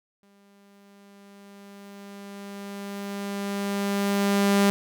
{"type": "tone with exponential growth", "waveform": "sawtooth", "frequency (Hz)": 200.1, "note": "G3", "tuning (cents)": 36, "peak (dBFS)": -13, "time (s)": [0.23, 4.7], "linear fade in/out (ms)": 0, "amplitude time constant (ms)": 970, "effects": []}